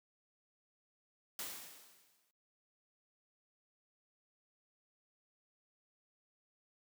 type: noise with exponential decay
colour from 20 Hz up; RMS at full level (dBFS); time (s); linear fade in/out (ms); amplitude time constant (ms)
white; -41; 1.39-2.31; 1; 200
effects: noise-tail reverb RT60 0.3 s tail -21 dB re dry + high-pass 150 Hz 12 dB/octave